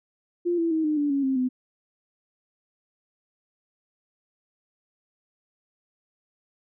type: tone with pitch steps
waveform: sine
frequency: 348.4 / 333.1 / 318.4 / 304.4 / 290.9 / 278.1 / 265.9 / 254.2 Hz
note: F4 / E4 / D#4 / D#4 / D4 / C#4 / C4 / C4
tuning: -4 / +18 / +40 / -38 / -16 / +6 / +28 / -50 cents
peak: -21 dBFS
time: 0.45-1.49 s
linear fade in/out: 20 ms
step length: 130 ms
effects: none